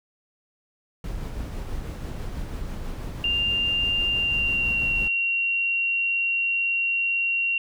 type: noise with tremolo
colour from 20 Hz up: brown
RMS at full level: -31 dBFS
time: 1.04-5.08 s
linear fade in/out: 2 ms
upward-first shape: sine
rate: 6.1 Hz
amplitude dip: 25%
type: tone with pitch glide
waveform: sine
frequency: 2794 to 2749 Hz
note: F7 to F7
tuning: 0 to -28 cents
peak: -21 dBFS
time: 3.24-7.58 s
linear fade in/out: 2 ms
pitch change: -28 cents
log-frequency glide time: 4.09-4.86 s
effects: none